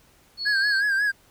sine tone, 4379 Hz, C#8, 22 cents flat, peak -27 dBFS, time 0.37-0.82 s, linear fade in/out 50 ms
triangle tone with vibrato, 1627 Hz, G#6, 36 cents flat, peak -18 dBFS, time 0.45-1.12 s, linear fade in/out 20 ms, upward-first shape sine, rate 5.5 Hz, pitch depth 72 cents each way
effects pink hiss -58 dBFS RMS until 1.3 s

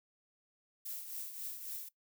violet noise with tremolo, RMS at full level -41 dBFS, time 0.85-1.89 s, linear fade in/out 10 ms, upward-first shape triangle, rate 3.7 Hz, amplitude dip 60%, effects noise-tail reverb RT60 0.1 s tail -18 dB re dry

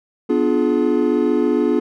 triangle chord, B diminished seventh, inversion none, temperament equal with one note detuned, 246.9 / 293.7 / 349.2 / 424 Hz, B3 / D4 / F4 / Ab4, 0 / 0 / 0 / +36 cents, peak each -18 dBFS, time 0.29-1.8 s, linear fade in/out 10 ms, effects none

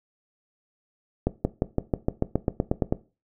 accelerating click train, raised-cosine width 2 ms, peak -8 dBFS, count 13, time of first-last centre 1.27-2.925 s, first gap 180 ms, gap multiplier 0.95, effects noise-tail reverb RT60 0.3 s tail -17 dB re dry

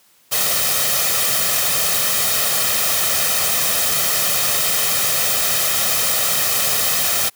white noise with comb filter, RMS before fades -18 dBFS, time 0.31-7.3 s, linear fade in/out 20 ms, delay 1.6 ms, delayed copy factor +0.6, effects white hiss -55 dBFS RMS until 7.35 s + high-pass 100 Hz 12 dB/octave

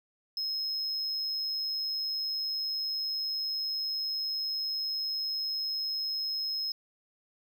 triangle tone, 5150 Hz, E8, 41 cents flat, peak -29 dBFS, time 0.37-6.72 s, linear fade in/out 2 ms, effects none

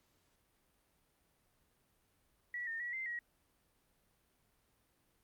sine tone with pitch steps, 1939 / 1824 / 1930 / 2079 / 1905 Hz, B6 / A#6 / B6 / C7 / A#6, -32 / -38 / -40 / -12 / +37 cents, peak -38 dBFS, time 2.54-3.19 s, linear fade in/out 2 ms, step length 130 ms, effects pink hiss -75 dBFS RMS until 5.23 s + Opus 48 kbps

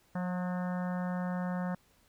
harmonic tone with a mistuned harmonic, 180 Hz, F#3, 47 cents flat, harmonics 1 / 3 / 4 / 5 / 6 / 7 / 8 / 9 / 10, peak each -32 / -42 / -44 / -46 / -48 / -49 / -50 / -51 / -52 dBFS, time 0.15-1.75 s, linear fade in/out 5 ms, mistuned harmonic 8, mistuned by +37 cents, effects pink hiss -67 dBFS RMS until 2.08 s

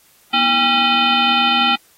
sine tone with frequency modulation, 1926 Hz, B6, 44 cents flat, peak -12 dBFS, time 0.33-1.76 s, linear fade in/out 10 ms, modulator 562 Hz, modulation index 2.7, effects white hiss -53 dBFS RMS until 1.97 s + AAC 48 kbps

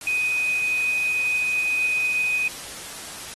sine tone in noise, 2500 Hz, D#7, 8 cents sharp, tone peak -20 dBFS, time 0.07-2.48 s, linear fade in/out 2 ms, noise white, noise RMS -36 dBFS, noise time 0.01-3.34 s, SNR +13 dB, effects low-pass 12000 Hz 12 dB/octave + AAC 32 kbps

